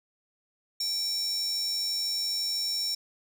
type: tone with high-pass filter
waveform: square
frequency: 778 Hz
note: G5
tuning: 13 cents flat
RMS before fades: -30 dBFS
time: 0.8-2.95 s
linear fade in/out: 5 ms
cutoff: 5200 Hz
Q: 9.9
effects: none